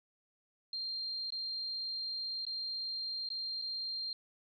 sine tone with dropouts, 4186 Hz, C8, in tune, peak -36 dBFS, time 0.73-4.13 s, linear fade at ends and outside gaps 2 ms, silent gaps 1.304-1.322 / 2.452-2.466 / 3.289-3.302 / 3.616-3.621 s, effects none

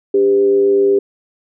sine tone with frequency modulation, 397.7 Hz, G4, 25 cents sharp, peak -9 dBFS, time 0.14-0.99 s, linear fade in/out 5 ms, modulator 108 Hz, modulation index 0.39, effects none

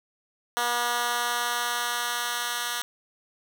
10% pulse tone with high-pass filter sweep, 240.4 Hz, B3, 46 cents flat, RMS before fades -28 dBFS, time 0.57-2.82 s, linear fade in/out 0 ms, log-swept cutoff 800 to 1800 Hz, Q 0.75, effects none

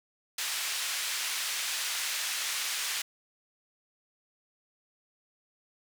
pink band-pass noise, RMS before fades -33 dBFS, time 0.38-3.02 s, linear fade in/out 5 ms, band 2000 to 11000 Hz, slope 12 dB/octave, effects none

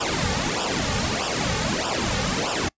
pink noise with flanger, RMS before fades -24 dBFS, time 0-2.69 s, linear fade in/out 10 ms, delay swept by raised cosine 0.47 to 3.07 ms, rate 1.6 Hz, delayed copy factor -0.9, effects noise-tail reverb RT60 0.1 s tail -25 dB re dry + resampled to 16000 Hz

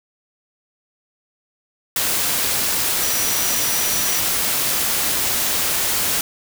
sine tone in noise, 5850 Hz, F#8, 21 cents flat, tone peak -26 dBFS, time 3.03-4.2 s, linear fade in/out 2 ms, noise white, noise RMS -20 dBFS, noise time 1.96-6.21 s, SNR -9 dB, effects none

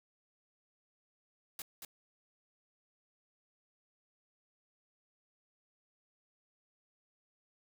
white noise with echo, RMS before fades -43 dBFS, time 1.59-1.62 s, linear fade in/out 2 ms, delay 230 ms, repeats 1, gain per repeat -4 dB, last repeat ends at 1.85 s, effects none

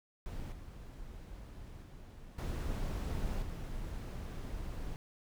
brown noise with level steps, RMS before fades -42 / -48 / -50 / -36 / -41 dBFS, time 0.26-4.96 s, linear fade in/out 0 ms, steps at 0.52 / 1.82 / 2.38 / 3.42 s, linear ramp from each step 5 ms, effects none

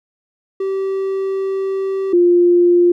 triangle / sine tone pair in turn, 386.6 / 350.4 Hz, G4 / F4, -24 / +6 cents, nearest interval major second, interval 170 cents, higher first, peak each -15 / -8 dBFS, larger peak second, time 0.6-2.13 / 2.13-2.92 s, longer first, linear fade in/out 5 ms, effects none

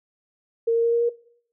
sine tone with pitch steps, 460 / 462.9 / 465.9 / 468.9 / 471.8 Hz, A#4 / A#4 / A#4 / A#4 / A#4, -23 / -12 / -1 / +10 / +21 cents, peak -17 dBFS, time 0.67-1.095 s, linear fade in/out 10 ms, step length 85 ms, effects noise-tail reverb RT60 0.6 s tail -20 dB re dry

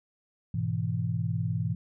sine chord, E major, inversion first, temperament equal, 103.83 / 123.47 / 164.81 Hz, G#2 / B2 / E3, 0 / 0 / 0 cents, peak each -31 / -31 / -31 dBFS, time 0.54-1.75 s, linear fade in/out 5 ms, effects none

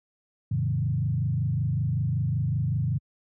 sine tone with frequency modulation, 123.47 Hz, B2, in tune, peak -22 dBFS, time 0.51-2.98 s, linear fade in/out 5 ms, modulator 25.3 Hz, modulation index 1.4, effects high-pass 80 Hz 12 dB/octave

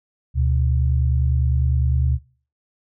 sine tone pair together, 73.54 / 123.47 Hz, D2 / B2, +3 / 0 cents, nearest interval major sixth, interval 897 cents, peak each -17 / -21 dBFS, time 0.34-2.19 s, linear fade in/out 50 ms, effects noise-tail reverb RT60 0.4 s tail -20 dB re dry

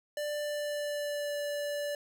square tone with pitch glide, 591 to 581.9 Hz, D5 to D5, +11 to -16 cents, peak -33 dBFS, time 0.17-1.95 s, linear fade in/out 2 ms, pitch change -27 cents, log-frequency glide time 0.39-1.38 s, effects none

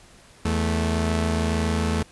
sawtooth tone pair together, 81.85 / 218.5 Hz, E2 / A3, -12 / -12 cents, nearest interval octave + perfect fourth, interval 1700 cents, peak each -19 / -21 dBFS, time 0.45-2.03 s, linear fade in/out 5 ms, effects pink hiss -51 dBFS RMS until 2.11 s + resampled to 24000 Hz

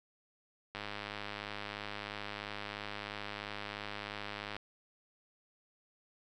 click train, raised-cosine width 0.3 ms, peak -24 dBFS, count 394, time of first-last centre 0.75-4.566 s, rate 103 Hz, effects none

